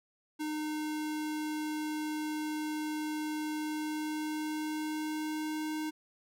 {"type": "tone with pitch glide", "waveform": "square", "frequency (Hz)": [305.9, 309.3], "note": ["D#4", "D#4"], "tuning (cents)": [-29, -10], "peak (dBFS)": -34, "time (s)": [0.39, 5.91], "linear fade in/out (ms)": 20, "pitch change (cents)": 19, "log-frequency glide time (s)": [3.54, 5.78], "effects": []}